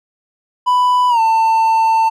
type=tone with pitch glide; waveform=triangle; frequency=993 to 894.9 Hz; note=B5 to A5; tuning=+9 to +29 cents; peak=-8 dBFS; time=0.66-2.1 s; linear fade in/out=20 ms; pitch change=-180 cents; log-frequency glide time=1.09-1.2 s; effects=none